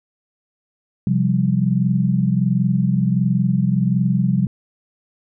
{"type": "chord", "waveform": "sine", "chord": "C suspended fourth", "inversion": "none", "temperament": "equal", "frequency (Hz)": [130.81, 174.61, 196], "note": ["C3", "F3", "G3"], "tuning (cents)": [0, 0, 0], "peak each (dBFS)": -19, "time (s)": [1.07, 4.47], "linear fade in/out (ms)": 2, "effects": []}